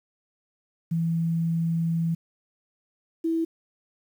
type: tone pair in turn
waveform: sine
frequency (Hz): 165.7 / 327.9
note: E3 / E4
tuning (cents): +9 / -9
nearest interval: octave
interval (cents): 1182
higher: second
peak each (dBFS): -22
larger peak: neither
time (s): 0.91-2.15 / 3.24-3.45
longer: first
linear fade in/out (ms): 10
effects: 9-bit